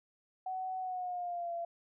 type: tone with pitch glide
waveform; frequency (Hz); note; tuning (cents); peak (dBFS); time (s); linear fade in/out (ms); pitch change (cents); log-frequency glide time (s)
sine; 749 to 682.9; F#5 to F5; +21 to -39; -35; 0.46-1.65; 5; -160; 0.79-1.53
effects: none